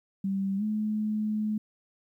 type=tone with pitch glide; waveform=sine; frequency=194.8 to 213.7 Hz; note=G3 to G#3; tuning=-11 to +50 cents; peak=-26 dBFS; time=0.24-1.58 s; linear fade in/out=5 ms; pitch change=+161 cents; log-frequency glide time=0.57-0.63 s; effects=11-bit